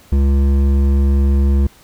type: tone with hard clipping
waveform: triangle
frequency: 69 Hz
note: C#2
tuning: 7 cents flat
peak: -12 dBFS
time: 0.12-1.67 s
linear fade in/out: 5 ms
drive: 14 dB
effects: pink hiss -47 dBFS RMS until 1.83 s